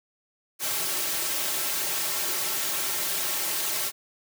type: noise with comb filter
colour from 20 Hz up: white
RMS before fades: -28 dBFS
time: 0.59-3.92 s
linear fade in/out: 50 ms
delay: 4.1 ms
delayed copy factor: -1
effects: high-pass 200 Hz 12 dB/octave